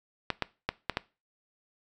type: clicks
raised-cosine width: 0.3 ms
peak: -11 dBFS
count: 5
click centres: 0.303 / 0.423 / 0.69 / 0.897 / 0.971 s
effects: noise-tail reverb RT60 0.3 s tail -20 dB re dry